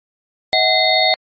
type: tone cluster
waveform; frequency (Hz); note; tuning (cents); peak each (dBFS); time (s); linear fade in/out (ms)
sine; 637 / 744 / 2061 / 3690 / 4343; D#5 / F#5 / C7 / A#7 / C#8; +41 / +9 / -27 / -18 / -36; -18; 0.53-1.14; 0
effects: MP3 32 kbps